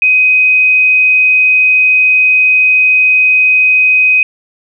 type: tone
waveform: sine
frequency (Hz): 2513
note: D#7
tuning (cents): +17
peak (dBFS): -5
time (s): 0.02-4.23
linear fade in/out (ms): 2
effects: none